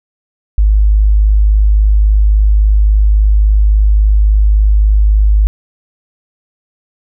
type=tone; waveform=sine; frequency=51.8 Hz; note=G#1; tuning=4 cents flat; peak=-5 dBFS; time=0.58-5.47 s; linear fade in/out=0 ms; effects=none